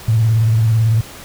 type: tone with vibrato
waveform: sine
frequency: 111.9 Hz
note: A2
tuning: 30 cents sharp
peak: -10 dBFS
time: 0.08-1.01 s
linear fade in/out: 5 ms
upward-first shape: sine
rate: 18 Hz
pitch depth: 68 cents each way
effects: pink hiss -35 dBFS RMS until 1.24 s